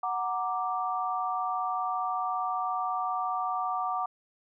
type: chord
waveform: sine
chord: Gb augmented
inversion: none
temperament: equal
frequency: 740 / 932.3 / 1174.7 Hz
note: Gb5 / Bb5 / D6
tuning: 0 / 0 / 0 cents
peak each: -31 / -36 / -31 dBFS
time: 0.03-4.06 s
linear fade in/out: 5 ms
effects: none